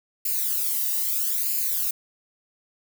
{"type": "noise with flanger", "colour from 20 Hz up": "violet", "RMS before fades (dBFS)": -25, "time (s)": [0.25, 1.91], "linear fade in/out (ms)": 5, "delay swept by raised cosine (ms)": [0.42, 1.06], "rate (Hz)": 0.78, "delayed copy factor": 0.9, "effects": []}